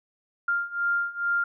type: beating tone pair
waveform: sine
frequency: 1396.9 / 1399.2 Hz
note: F6 / F6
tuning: 0 / +3 cents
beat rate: 2.3 Hz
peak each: -28 / -26 dBFS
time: 0.48-1.44 s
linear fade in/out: 5 ms
effects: none